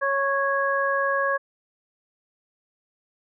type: harmonic tone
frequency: 552 Hz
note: C#5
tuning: 7 cents flat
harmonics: 1 / 2 / 3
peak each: -25 / -25 / -25 dBFS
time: 0.01-1.38 s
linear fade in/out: 20 ms
effects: none